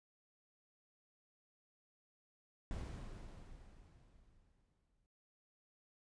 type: noise with exponential decay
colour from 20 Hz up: brown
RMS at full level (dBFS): -42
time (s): 2.71-5.06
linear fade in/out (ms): 1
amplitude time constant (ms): 510
effects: noise-tail reverb RT60 0.3 s tail -19 dB re dry + resampled to 22050 Hz